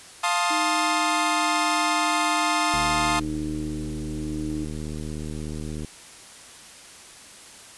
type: chord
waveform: sawtooth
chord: F dominant seventh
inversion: none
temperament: equal with one note detuned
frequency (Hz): 698.5 / 880 / 1056.2 / 1244.5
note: F5 / A5 / C6 / Eb6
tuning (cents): 0 / 0 / +16 / 0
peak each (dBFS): -23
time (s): 0.23-3.2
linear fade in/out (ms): 10
type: tone with pitch glide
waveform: sine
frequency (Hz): 311.1 to 307.2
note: D#4 to D#4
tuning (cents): 0 to -22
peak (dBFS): -30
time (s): 0.5-4.65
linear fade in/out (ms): 10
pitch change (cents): -22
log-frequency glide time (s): 0.84-1.51
type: click train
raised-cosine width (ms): 3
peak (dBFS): -21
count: 239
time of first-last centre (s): 2.74-5.847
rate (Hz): 76.6
effects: white hiss -45 dBFS RMS until 7.77 s + resampled to 24000 Hz